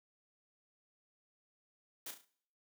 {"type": "noise with echo", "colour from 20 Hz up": "white", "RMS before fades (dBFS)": -44, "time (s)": [2.06, 2.11], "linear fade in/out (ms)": 5, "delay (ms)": 35, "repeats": 4, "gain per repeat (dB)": -7, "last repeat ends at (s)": 2.25, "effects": ["noise-tail reverb RT60 0.6 s tail -20 dB re dry", "high-pass 200 Hz 12 dB/octave"]}